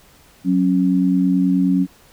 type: tone pair together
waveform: sine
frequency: 184.6 / 274.1 Hz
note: F#3 / C#4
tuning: -4 / -19 cents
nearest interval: perfect fifth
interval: 685 cents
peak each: -16 dBFS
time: 0.44-1.87 s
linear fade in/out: 50 ms
effects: pink hiss -50 dBFS RMS until 2.12 s